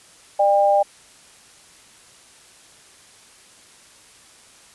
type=tone pair together; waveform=sine; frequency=599.3 / 800 Hz; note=D5 / G5; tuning=+35 / +35 cents; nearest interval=perfect fourth; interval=500 cents; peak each=-16 dBFS; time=0.39-0.83 s; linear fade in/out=10 ms; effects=white hiss -49 dBFS RMS until 4.74 s + resampled to 24000 Hz